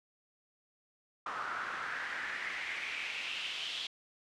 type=noise with band-pass filter sweep; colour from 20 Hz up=pink; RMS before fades=-39 dBFS; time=1.26-3.87 s; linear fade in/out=5 ms; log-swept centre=1200 to 3400 Hz; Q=4.3; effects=low-pass 8000 Hz 12 dB/octave